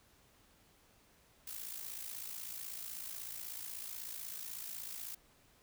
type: noise with amplitude modulation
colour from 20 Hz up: blue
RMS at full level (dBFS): -42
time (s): 1.47-5.15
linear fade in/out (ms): 5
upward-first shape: sine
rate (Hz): 56.2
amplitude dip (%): 65
effects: pink hiss -67 dBFS RMS until 5.62 s